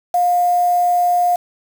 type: tone with quantisation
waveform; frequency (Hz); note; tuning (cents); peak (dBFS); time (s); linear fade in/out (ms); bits
sine; 709; F5; +26; -12; 0.14-1.36; 5; 5
effects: none